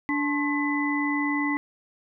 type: tone cluster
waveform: sine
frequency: 290.5 / 866 / 1070 / 2003 Hz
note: D4 / A5 / C6 / B6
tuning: -19 / -28 / +38 / +24 cents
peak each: -25 / -34 / -33 / -28 dBFS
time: 0.09-1.57 s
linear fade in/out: 0 ms
effects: none